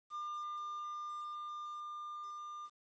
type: tone with level ramp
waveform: triangle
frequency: 1200 Hz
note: D6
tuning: 37 cents sharp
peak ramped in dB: -37 to -42 dBFS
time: 0.1-2.7 s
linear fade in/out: 50 ms
effects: resampled to 16000 Hz + 11-bit